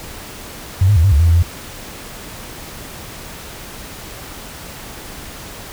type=tone with pitch steps; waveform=sine; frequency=93.8 / 103.6 / 80.1 / 98.7 / 71.4 / 84.3 / 83.3 / 86 Hz; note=F#2 / G#2 / E2 / G2 / D2 / E2 / E2 / F2; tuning=+24 / -4 / -49 / +12 / -48 / +39 / +19 / -26 cents; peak=-8 dBFS; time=0.81-1.426 s; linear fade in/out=5 ms; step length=77 ms; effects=pink hiss -33 dBFS RMS until 5.72 s